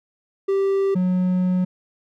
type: tone pair in turn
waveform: triangle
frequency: 391.2 / 182.66 Hz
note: G4 / F#3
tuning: -4 / -22 cents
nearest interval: octave + minor second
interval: 1318 cents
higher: first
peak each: -15 / -15 dBFS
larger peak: neither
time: 0.48-0.95 / 0.95-1.65 s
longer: second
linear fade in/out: 10 ms
effects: none